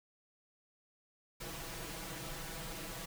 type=noise with comb filter; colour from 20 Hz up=pink; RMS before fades=-44 dBFS; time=1.4-3.06 s; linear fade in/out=10 ms; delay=6.1 ms; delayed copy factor=+0.95; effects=none